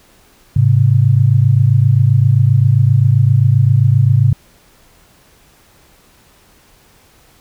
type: tone pair together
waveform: sine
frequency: 106.2 / 133.8 Hz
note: G#2 / C3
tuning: +39 / +39 cents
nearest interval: major third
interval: 400 cents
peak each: -10 dBFS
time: 0.56-4.33 s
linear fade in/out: 5 ms
effects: pink hiss -49 dBFS RMS until 7.4 s